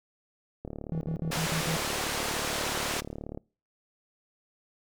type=click train; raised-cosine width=2 ms; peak=-24 dBFS; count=101; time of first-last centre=0.65-3.375 s; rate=36.7 Hz
type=tone bursts; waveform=triangle; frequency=161.9 Hz; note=E3; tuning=31 cents flat; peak=-27 dBFS; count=6; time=0.92-1.76 s; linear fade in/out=0 ms; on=90 ms; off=60 ms
type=band-pass noise; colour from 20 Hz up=pink; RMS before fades=-32 dBFS; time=1.31-3.01 s; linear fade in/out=10 ms; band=430 to 10000 Hz; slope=12 dB/octave
effects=noise-tail reverb RT60 0.4 s tail -26 dB re dry